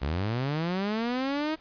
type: linear sweep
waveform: sawtooth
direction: up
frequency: 63 to 319.2 Hz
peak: -23 dBFS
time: 0.01-1.56 s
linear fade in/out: 20 ms
effects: pink hiss -57 dBFS RMS until 1.6 s + resampled to 11025 Hz